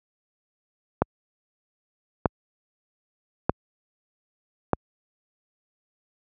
click train, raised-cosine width 1 ms, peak -4 dBFS, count 4, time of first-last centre 1.02-4.733 s, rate 0.808 Hz, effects high-pass 60 Hz 12 dB/octave

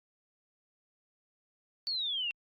sine exponential sweep, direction down, 4534 to 2697 Hz, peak -31 dBFS, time 1.87-2.31 s, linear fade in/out 0 ms, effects Opus 48 kbps

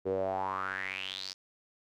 sawtooth tone with band-pass filter sweep, 95 Hz, F#2, 46 cents sharp, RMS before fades -35 dBFS, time 0.05-1.34 s, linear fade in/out 20 ms, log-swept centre 420 to 5200 Hz, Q 6.9, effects none

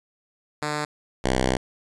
5% pulse tone pair in turn, 149.6 / 64.18 Hz, D3 / C2, +32 / -33 cents, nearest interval octave + minor third, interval 1465 cents, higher first, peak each -14 / -9 dBFS, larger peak second, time 0.62-0.85 / 1.24-1.57 s, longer second, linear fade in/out 5 ms, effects resampled to 22050 Hz

